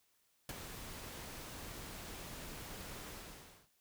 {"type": "noise with ADSR envelope", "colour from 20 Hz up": "pink", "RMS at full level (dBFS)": -40, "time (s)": [0.49, 3.69], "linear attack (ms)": 3, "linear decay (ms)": 22, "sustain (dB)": -8, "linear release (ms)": 610, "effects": ["white hiss -75 dBFS RMS until 3.8 s"]}